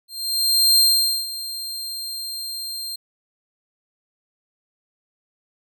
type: tone with ADSR envelope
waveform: sawtooth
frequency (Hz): 4181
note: C8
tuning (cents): -2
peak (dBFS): -9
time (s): 0.08-2.96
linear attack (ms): 700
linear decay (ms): 480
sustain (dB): -16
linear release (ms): 7
effects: none